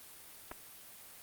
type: clicks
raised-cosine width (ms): 0.5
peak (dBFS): -28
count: 2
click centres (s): 0.514 / 0.517
effects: white hiss -53 dBFS RMS until 1.22 s + Opus 32 kbps